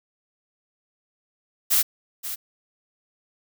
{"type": "noise with echo", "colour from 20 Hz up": "blue", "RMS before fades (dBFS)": -19, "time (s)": [1.7, 1.83], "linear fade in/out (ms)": 20, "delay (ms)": 530, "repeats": 1, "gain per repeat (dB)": -12, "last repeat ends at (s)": 2.36, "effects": []}